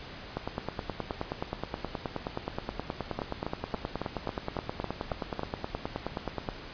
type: two click trains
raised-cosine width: 1 ms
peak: -17 / -17 dBFS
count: 9 / 59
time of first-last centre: 3.19-5.394 / 0.37-6.488 s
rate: 3.63 / 9.48 Hz
effects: pink hiss -44 dBFS RMS until 6.73 s + resampled to 11025 Hz